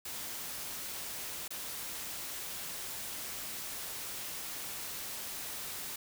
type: noise with dropouts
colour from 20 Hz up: white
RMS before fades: -41 dBFS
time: 0.05-5.96 s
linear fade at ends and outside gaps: 5 ms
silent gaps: 1.48-1.505 s
effects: none